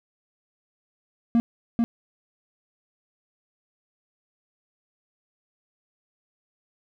triangle tone with echo, 233.1 Hz, A#3, in tune, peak -14 dBFS, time 1.35-1.4 s, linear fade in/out 0 ms, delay 440 ms, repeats 1, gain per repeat -2 dB, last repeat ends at 1.84 s, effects none

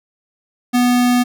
square tone, 245.9 Hz, B3, 7 cents flat, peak -12 dBFS, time 0.73-1.24 s, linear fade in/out 20 ms, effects none

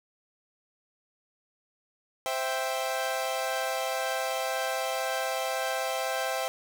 sawtooth chord, C major, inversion none, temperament equal, 523.3 / 659.3 / 784 Hz, C5 / E5 / G5, 0 / 0 / 0 cents, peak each -29 dBFS, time 2.26-6.48 s, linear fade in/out 0 ms, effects none

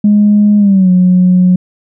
sine tone with pitch glide, 207.7 to 181.86 Hz, G#3 to F#3, 0 to -30 cents, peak -3 dBFS, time 0.04-1.56 s, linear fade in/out 5 ms, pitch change -230 cents, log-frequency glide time 0.58-0.9 s, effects tanh soft clip ceiling 0 dBFS

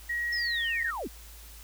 sine tone with pitch glide, 1900 to 1850.2 Hz, A#6 to A#6, +33 to -13 cents, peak -28 dBFS, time 0.09-0.91 s, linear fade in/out 10 ms, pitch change -46 cents, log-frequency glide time 0.45-0.65 s
sine linear sweep, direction down, 5420 to 173 Hz, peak -32 dBFS, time 0.32-1.08 s, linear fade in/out 10 ms
effects added 55 Hz sine -47 dBFS peak until 1.63 s + white hiss -51 dBFS RMS until 1.63 s

